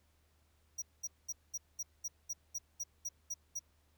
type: tone bursts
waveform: square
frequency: 5780 Hz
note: F#8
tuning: 41 cents flat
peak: -37 dBFS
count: 12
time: 0.78-3.594 s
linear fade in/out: 10 ms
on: 42 ms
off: 210 ms
effects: added 76 Hz sine -70 dBFS peak until 3.97 s + pink hiss -75 dBFS RMS until 3.97 s